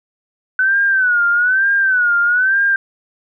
sine tone with vibrato, 1500 Hz, F#6, 23 cents sharp, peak -11 dBFS, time 0.59-2.76 s, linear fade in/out 2 ms, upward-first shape sine, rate 1.1 Hz, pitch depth 120 cents each way, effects none

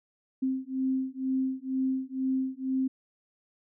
sine beating tone pair, 261.6 / 263.7 Hz, C4 / C4, 0 / +14 cents, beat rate 2.1 Hz, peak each -30 dBFS, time 0.42-2.88 s, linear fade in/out 10 ms, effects none

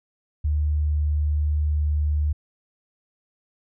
sine tone, 74.9 Hz, D2, 35 cents sharp, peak -19 dBFS, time 0.44-2.33 s, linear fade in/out 10 ms, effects none

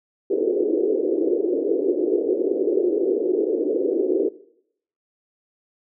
pink band-pass noise, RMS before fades -21 dBFS, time 0.3-4.29 s, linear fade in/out 10 ms, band 330 to 460 Hz, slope 48 dB/octave, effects noise-tail reverb RT60 0.7 s tail -19 dB re dry

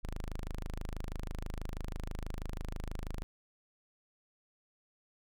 sawtooth tone, 26.17 Hz, G#0, 14 cents sharp, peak -33 dBFS, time 0.03-3.23 s, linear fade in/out 0 ms, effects none

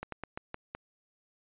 slowing click train, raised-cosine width 0.5 ms, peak -22 dBFS, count 6, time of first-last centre 0.03-0.75 s, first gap 93 ms, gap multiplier 1.22, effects resampled to 8000 Hz

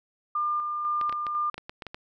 sine tone with tremolo, 1200 Hz, D6, 37 cents sharp, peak -24 dBFS, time 0.35-1.5 s, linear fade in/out 5 ms, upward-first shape square, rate 2 Hz, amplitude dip 35%
clicks, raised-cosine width 0.3 ms, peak -21 dBFS, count 10, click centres 1.013 / 1.095 / 1.126 / 1.267 / 1.543 / 1.58 / 1.695 / 1.822 / 1.867 / 1.945 s
effects none

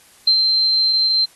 sine tone with ADSR envelope, 4127 Hz, C8, 25 cents flat, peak -9 dBFS, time 0.27-1.26 s, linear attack 6 ms, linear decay 82 ms, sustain -4 dB, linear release 19 ms, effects white hiss -50 dBFS RMS until 1.35 s + AAC 32 kbps

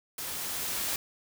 white noise with level ramp, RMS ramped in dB -37 to -31 dBFS, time 0.18-0.96 s, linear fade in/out 2 ms, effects none

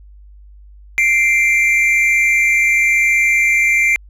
triangle tone pair together, 2093 / 2352 Hz, C7 / D7, 0 / +2 cents, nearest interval major second, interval 202 cents, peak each -12 dBFS, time 0.98-3.96 s, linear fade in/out 0 ms, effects added 50 Hz sine -38 dBFS peak until 4.09 s

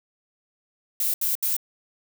violet noise bursts, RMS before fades -24 dBFS, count 3, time 1-1.566 s, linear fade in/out 2 ms, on 140 ms, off 73 ms, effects none

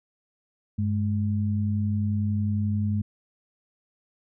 sine tone pair together, 99.34 / 210.5 Hz, G2 / G#3, +24 / +24 cents, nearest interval octave + minor second, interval 1300 cents, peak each -24 / -27 dBFS, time 0.78-3.02 s, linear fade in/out 10 ms, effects none

